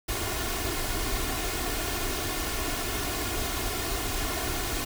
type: noise with comb filter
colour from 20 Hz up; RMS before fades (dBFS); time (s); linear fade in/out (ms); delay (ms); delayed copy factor
pink; -30; 0.08-4.85; 10; 2.8; +0.65
effects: none